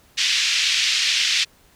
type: band-pass noise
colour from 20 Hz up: pink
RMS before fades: -20 dBFS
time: 0.17-1.45 s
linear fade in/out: 20 ms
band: 2300 to 5700 Hz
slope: 24 dB/octave
effects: pink hiss -55 dBFS RMS until 1.75 s